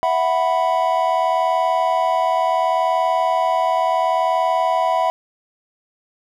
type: chord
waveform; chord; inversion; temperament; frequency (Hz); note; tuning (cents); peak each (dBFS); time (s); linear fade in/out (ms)
triangle; E suspended second; none; equal; 659.3 / 740 / 987.8; E5 / F#5 / B5; 0 / 0 / 0; -18; 0.03-5.1; 0
effects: none